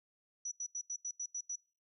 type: tone bursts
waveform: sine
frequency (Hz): 5890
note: F#8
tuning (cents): -9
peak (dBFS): -37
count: 8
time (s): 0.45-1.558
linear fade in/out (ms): 5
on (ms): 65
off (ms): 84
effects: noise-tail reverb RT60 0.4 s tail -26 dB re dry